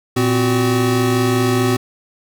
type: tone cluster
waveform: square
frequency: 116.5 / 256.3 / 374.3 Hz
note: A#2 / C4 / F#4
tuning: -1 / -36 / +20 cents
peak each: -19 dBFS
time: 0.16-1.77 s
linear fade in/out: 10 ms
effects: none

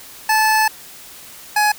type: tone pair in turn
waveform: 25% pulse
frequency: 870 / 840.9 Hz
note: A5 / G#5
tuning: -20 / +21 cents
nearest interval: minor second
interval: 59 cents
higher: first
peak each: -9 dBFS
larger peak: neither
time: 0.29-0.68 / 1.56-1.72 s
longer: first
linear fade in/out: 5 ms
effects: white hiss -39 dBFS RMS until 1.78 s

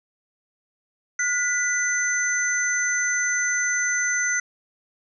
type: tone cluster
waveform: sine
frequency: 1444 / 1982 / 6150 Hz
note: F#6 / B6 / G8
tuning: -43 / +6 / -34 cents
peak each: -25 dBFS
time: 1.19-4.4 s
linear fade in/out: 5 ms
effects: none

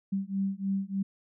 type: beating tone pair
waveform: sine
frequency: 193.4 / 196.7 Hz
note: G3 / G3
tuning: -23 / +6 cents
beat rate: 3.3 Hz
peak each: -31 dBFS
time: 0.12-1.03 s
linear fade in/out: 10 ms
effects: none

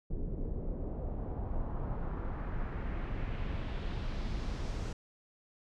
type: noise with low-pass filter sweep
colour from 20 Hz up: brown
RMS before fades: -36 dBFS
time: 0.1-4.93 s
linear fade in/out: 5 ms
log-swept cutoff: 360 to 6800 Hz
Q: 1.5
effects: none

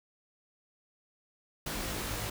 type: noise with comb filter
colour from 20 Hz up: pink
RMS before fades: -36 dBFS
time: 1.66-2.3 s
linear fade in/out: 5 ms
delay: 19 ms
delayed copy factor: +0.9
effects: none

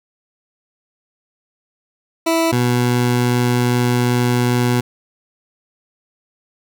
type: tone pair in turn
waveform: 20% pulse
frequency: 329 / 122.49 Hz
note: E4 / B2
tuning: -3 / -14 cents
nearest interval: octave + perfect fourth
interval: 1711 cents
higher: first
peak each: -9 dBFS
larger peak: neither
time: 2.26-2.52 / 2.52-4.81 s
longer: second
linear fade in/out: 10 ms
effects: none

